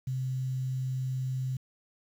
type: tone with quantisation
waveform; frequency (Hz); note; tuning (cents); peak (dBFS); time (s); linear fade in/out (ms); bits
sine; 130.1; C3; -9; -29; 0.07-1.57; 5; 9
effects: none